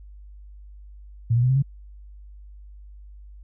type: tone with pitch steps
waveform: sine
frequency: 115.5 / 120.75 / 126.24 / 131.99 / 137.99 Hz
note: A#2 / B2 / B2 / C3 / C#3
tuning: -16 / -39 / +38 / +16 / -8 cents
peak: -16 dBFS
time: 1.3-1.625 s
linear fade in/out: 10 ms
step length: 65 ms
effects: added 50 Hz sine -41 dBFS peak until 3.43 s